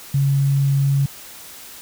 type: tone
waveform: sine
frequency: 138.59 Hz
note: C#3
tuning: in tune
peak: -14 dBFS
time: 0.14-1.06 s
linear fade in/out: 5 ms
effects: white hiss -39 dBFS RMS until 1.81 s